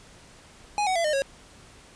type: tone with pitch steps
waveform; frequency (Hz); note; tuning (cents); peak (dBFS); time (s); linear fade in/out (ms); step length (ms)
square; 830.6 / 748.6 / 674.7 / 608 / 548; G#5 / F#5 / E5 / D#5 / C#5; 0 / +20 / +40 / -40 / -20; -23; 0.78-1.22; 0; 88
effects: pink hiss -51 dBFS RMS until 1.95 s + resampled to 22050 Hz